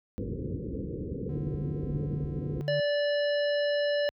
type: low-pass noise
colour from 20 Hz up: pink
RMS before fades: -33 dBFS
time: 0.18-2.61 s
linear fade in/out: 0 ms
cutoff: 510 Hz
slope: 96 dB/octave
type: tone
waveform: triangle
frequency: 146.83 Hz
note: D3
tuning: in tune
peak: -30 dBFS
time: 1.29-2.8 s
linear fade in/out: 2 ms
type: harmonic tone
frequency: 582 Hz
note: D5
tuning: 16 cents flat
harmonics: 1 / 3 / 5 / 7 / 9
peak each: -25 / -35 / -39 / -42 / -44 dBFS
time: 2.68-4.09 s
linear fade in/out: 0 ms
effects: high-pass 60 Hz 12 dB/octave